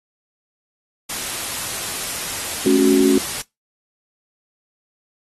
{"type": "noise", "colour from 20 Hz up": "white", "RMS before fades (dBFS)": -26, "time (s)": [1.09, 3.42], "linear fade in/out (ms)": 10}
{"type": "chord", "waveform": "sine", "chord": "F# minor", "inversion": "first", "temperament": "equal with one note detuned", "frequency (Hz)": [217, 277.2, 370], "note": ["A3", "C#4", "F#4"], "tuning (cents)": [-24, 0, 0], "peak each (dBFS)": [-20, -15, -15], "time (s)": [2.66, 3.18], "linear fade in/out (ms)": 2}
{"effects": ["noise-tail reverb RT60 0.2 s tail -23 dB re dry", "AAC 32 kbps"]}